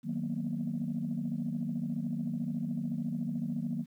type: chord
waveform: sine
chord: B major seventh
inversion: first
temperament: equal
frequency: 155.56 / 185 / 233.1 / 246.9 Hz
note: D#3 / F#3 / A#3 / B3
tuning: 0 / 0 / 0 / 0 cents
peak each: -37 / -37 / -34 / -39 dBFS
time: 0.03-3.86 s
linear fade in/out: 50 ms
effects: tanh soft clip ceiling -24 dBFS + 11-bit